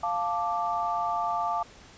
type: chord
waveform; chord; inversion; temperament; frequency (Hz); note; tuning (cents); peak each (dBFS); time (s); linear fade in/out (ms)
sine; D minor; first; equal; 698.5 / 880 / 1174.7; F5 / A5 / D6; 0 / 0 / 0; -30; 0.03-1.63; 5
effects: pink hiss -51 dBFS RMS until 1.97 s + resampled to 16000 Hz

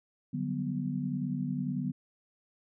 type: chord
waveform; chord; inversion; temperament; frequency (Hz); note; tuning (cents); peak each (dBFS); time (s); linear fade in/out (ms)
sine; G major seventh; second; equal; 146.83 / 185 / 196 / 246.9; D3 / F#3 / G3 / B3; 0 / 0 / 0 / 0; -35 / -36 / -40 / -34; 0.33-1.92; 10
effects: none

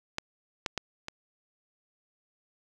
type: clicks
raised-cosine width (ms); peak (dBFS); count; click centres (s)
0.2; -13 / -12 / -13 / -19; 4; 0.184 / 0.662 / 0.777 / 1.084
effects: none

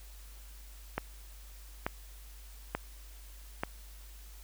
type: click train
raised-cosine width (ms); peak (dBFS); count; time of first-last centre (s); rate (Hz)
0.5; -16; 4; 0.98-3.635; 1.13
effects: added 50 Hz sine -48 dBFS peak until 4.43 s + white hiss -57 dBFS RMS until 4.43 s

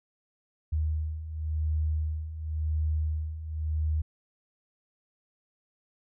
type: beating tone pair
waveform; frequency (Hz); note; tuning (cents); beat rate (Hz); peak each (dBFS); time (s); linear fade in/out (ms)
sine; 77 / 77.93; D#2 / D#2; -17 / +3; 0.93; -33 / -28; 0.72-4.02; 10
effects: none

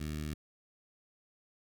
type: tone with notch filter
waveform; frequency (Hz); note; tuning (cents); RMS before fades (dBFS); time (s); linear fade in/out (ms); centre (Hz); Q
15% pulse; 76; D#2; -40; -38; 0-0.34; 5; 810; 0.69
effects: none

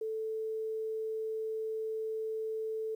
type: tone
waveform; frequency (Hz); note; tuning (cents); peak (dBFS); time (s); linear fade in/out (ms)
sine; 440; A4; 0; -33; 0.01-2.95; 5
effects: 11-bit

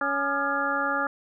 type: harmonic tone with a mistuned harmonic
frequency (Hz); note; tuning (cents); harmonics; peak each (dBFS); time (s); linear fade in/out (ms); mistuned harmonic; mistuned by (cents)
279.5; C#4; +14; 1 / 2 / 3 / 4 / 5 / 6; -34 / -32 / -32 / -29 / -28 / -32; 0.01-1.07; 2; 4; +130
effects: none

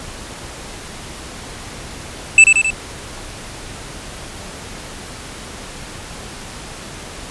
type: tone with echo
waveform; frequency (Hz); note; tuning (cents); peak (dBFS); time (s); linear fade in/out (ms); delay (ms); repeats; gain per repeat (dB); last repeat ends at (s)
square; 2637; E7; 0; -3; 2.38-2.44; 2; 88; 3; -4; 2.704
effects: pink hiss -32 dBFS RMS until 7.3 s + resampled to 24000 Hz

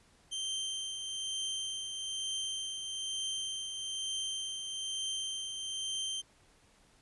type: tone with tremolo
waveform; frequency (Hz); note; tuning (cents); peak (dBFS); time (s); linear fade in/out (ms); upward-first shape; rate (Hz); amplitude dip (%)
sawtooth; 3136; G7; 0; -30; 0.31-6.22; 20; triangle; 1.1; 45
effects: pink hiss -65 dBFS RMS until 7.01 s + resampled to 24000 Hz

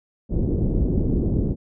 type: low-pass noise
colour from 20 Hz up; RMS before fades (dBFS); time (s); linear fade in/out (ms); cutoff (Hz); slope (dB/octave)
pink; -21; 0.29-1.56; 50; 390; 24
effects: none

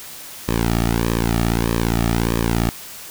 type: tone with flanger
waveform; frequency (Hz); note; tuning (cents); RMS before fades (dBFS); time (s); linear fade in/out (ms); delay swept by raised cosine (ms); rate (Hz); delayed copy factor
sawtooth; 57.3; A#1; -29; -19; 0.48-2.69; 0; 1.4 to 1.98; 1.6; -1
effects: white hiss -36 dBFS RMS until 3.1 s

